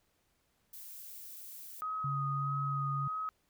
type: noise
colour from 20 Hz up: violet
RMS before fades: -48 dBFS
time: 0.73-1.81 s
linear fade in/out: 5 ms
type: tone with vibrato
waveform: sine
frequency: 1256 Hz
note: D#6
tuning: 16 cents sharp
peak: -34 dBFS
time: 1.82-3.29 s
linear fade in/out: 0 ms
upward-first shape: sine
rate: 1.6 Hz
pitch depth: 24 cents each way
type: tone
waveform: sine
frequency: 139 Hz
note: C#3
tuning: 5 cents sharp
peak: -34 dBFS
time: 2.04-3.08 s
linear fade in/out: 5 ms
effects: pink hiss -75 dBFS RMS until 3.49 s